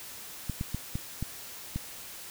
clicks, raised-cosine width 5 ms, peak -19 dBFS, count 6, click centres 0.497 / 0.611 / 0.746 / 0.955 / 1.226 / 1.76 s, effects white hiss -44 dBFS RMS until 2.3 s

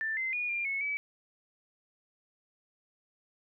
sine tone with pitch steps, 1774 / 2069 / 2448 / 2393 / 2196 / 2290 Hz, A6 / C7 / D#7 / D7 / C#7 / D7, +14 / -20 / -29 / +32 / -17 / -44 cents, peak -30 dBFS, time 0.01-0.97 s, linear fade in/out 0 ms, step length 160 ms, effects none

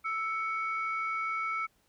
sine tone pair together, 1318.5 / 2232 Hz, E6 / C#7, 0 / +11 cents, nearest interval major sixth, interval 911 cents, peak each -31 / -34 dBFS, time 0.04-1.67 s, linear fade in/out 20 ms, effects tanh soft clip ceiling -23 dBFS + pink hiss -70 dBFS RMS until 1.88 s

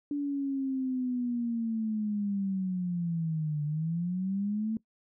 sine linear two-way sweep, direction down then up, 290.2 to 146.83 to 224.4 Hz, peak -28 dBFS, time 0.11-4.77 s, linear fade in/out 2 ms, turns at 3.64 s, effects noise-tail reverb RT60 0.1 s tail -20 dB re dry

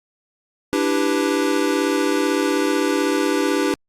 square chord, E minor seventh, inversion third, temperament equal, 293.7 / 329.6 / 392 / 493.9 Hz, D4 / E4 / G4 / B4, 0 / 0 / 0 / 0 cents, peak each -22 / -25 / -23 / -26 dBFS, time 0.73-3.74 s, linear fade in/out 0 ms, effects low-pass 11000 Hz 12 dB/octave + Opus 48 kbps

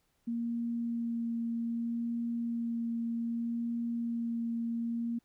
sine tone with vibrato, 233.1 Hz, A#3, in tune, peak -31 dBFS, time 0.27-5.19 s, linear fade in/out 10 ms, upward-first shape sine, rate 0.64 Hz, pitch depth 10 cents each way, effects pink hiss -75 dBFS RMS until 5.24 s

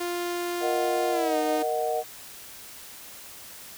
sawtooth tone with pitch glide, 349.9 to 308.1 Hz, F4 to D#4, +3 to -17 cents, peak -24 dBFS, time 0-1.63 s, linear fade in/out 10 ms, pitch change -220 cents, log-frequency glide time 1.11-1.37 s
sine chord, D# minor, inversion second, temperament equal, 466.2 / 622.3 / 740 Hz, A#4 / D#5 / F#5, 0 / 0 / 0 cents, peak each -29 / -29 / -28 dBFS, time 0.6-2.04 s, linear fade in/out 50 ms
effects white hiss -44 dBFS RMS until 3.77 s

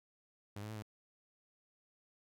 sawtooth tone with pitch steps, 101.8 / 106.3 / 109.6 / 106.2 Hz, G#2 / G#2 / A2 / G#2, -34 / +41 / -6 / +39 cents, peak -39 dBFS, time 0.56-0.824 s, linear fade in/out 5 ms, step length 66 ms, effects none

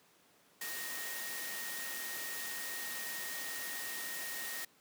sine tone in noise, 1863 Hz, A#6, 2 cents flat, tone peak -44 dBFS, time 0.61-4.65 s, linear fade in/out 5 ms, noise white, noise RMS -42 dBFS, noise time 0.61-4.65 s, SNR -5 dB, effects pink hiss -66 dBFS RMS until 4.8 s + high-pass 200 Hz 12 dB/octave

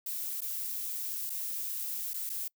violet noise with dropouts, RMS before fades -36 dBFS, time 0.06-2.48 s, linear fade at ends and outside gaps 5 ms, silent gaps 0.408-0.416 / 1.297-1.301 / 2.135-2.141 / 2.294-2.299 s, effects noise-tail reverb RT60 0.1 s tail -26 dB re dry

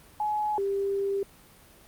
sine tone pair in turn, 845 / 395.8 Hz, G#5 / G4, +30 / +17 cents, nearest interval octave + minor second, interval 1313 cents, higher first, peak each -25 dBFS, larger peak neither, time 0.2-0.58 / 0.58-1.23 s, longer second, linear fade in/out 2 ms, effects pink hiss -54 dBFS RMS until 1.87 s + Opus 32 kbps

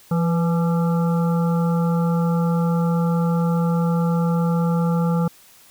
harmonic tone with a mistuned harmonic, 169.7 Hz, F3, 49 cents flat, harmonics 1 / 3 / 5 / 7 / 8, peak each -17 / -27 / -31 / -34 / -35 dBFS, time 0.11-5.28 s, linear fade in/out 5 ms, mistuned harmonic 3, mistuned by -42 cents, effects white hiss -50 dBFS RMS until 5.7 s

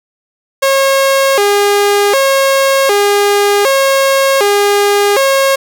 sawtooth tone with vibrato, 470.3 Hz, A#4, 15 cents sharp, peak -4 dBFS, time 0.62-5.56 s, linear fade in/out 10 ms, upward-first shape square, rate 0.66 Hz, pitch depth 250 cents each way, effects none

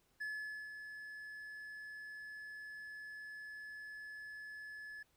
triangle tone with ADSR envelope, 1715 Hz, A6, 45 cents flat, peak -37 dBFS, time 0.2-5.03 s, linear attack 14 ms, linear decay 480 ms, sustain -8 dB, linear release 6 ms, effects pink hiss -75 dBFS RMS until 5.16 s

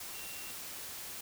sine tone in noise, 2744 Hz, F7, 31 cents flat, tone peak -50 dBFS, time 0.14-0.51 s, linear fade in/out 5 ms, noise white, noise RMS -44 dBFS, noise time 0-1.21 s, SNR -9 dB, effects none

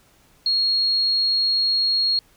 sine tone, 4292 Hz, C8, 43 cents sharp, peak -17 dBFS, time 0.46-2.19 s, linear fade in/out 2 ms, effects pink hiss -57 dBFS RMS until 2.36 s

